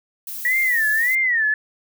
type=noise; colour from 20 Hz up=violet; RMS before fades=-31 dBFS; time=0.27-1.15 s; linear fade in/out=2 ms
type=tone with vibrato; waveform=sine; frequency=1900 Hz; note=A#6; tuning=33 cents sharp; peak=-16 dBFS; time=0.45-1.54 s; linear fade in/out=2 ms; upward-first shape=sine; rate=1.7 Hz; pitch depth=180 cents each way
effects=none